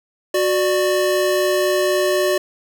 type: tone pair together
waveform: square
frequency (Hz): 368.1 / 592.2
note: F#4 / D5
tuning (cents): -9 / +14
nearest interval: minor sixth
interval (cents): 823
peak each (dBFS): -19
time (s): 0.34-2.38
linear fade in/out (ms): 5
effects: none